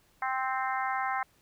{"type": "harmonic tone", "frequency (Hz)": 261.6, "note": "C4", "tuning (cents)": 0, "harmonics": [3, 4, 5, 6, 7, 8], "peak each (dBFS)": [-32, -34, -36, -38, -39, -40], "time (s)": [0.22, 1.23], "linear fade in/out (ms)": 2, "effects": ["pink hiss -66 dBFS RMS until 1.41 s"]}